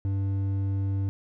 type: tone with hard clipping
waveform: sine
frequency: 97.8 Hz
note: G2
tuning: 4 cents flat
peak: -26 dBFS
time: 0.05-1.09 s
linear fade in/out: 0 ms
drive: 6 dB
effects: none